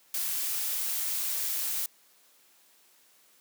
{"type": "noise", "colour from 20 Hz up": "blue", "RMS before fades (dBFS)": -31, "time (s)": [0.14, 1.86], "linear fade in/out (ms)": 2, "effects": ["white hiss -62 dBFS RMS until 3.4 s", "high-pass 200 Hz 12 dB/octave"]}